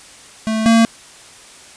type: tone pair in turn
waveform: square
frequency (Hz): 220 / 227.5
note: A3 / A#3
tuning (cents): 0 / -42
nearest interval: minor second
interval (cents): 58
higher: second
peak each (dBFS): -17 / -9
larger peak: second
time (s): 0.47-0.66 / 0.66-0.85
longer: neither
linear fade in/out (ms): 0
effects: white hiss -41 dBFS RMS until 1.76 s + resampled to 22050 Hz